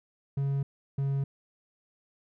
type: tone pair in turn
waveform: triangle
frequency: 138.59 / 137.96 Hz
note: C#3 / C#3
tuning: 0 / -8 cents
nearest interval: unison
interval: 8 cents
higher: first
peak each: -24 dBFS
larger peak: neither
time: 0.37-0.63 / 0.98-1.24 s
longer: neither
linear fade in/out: 5 ms
effects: none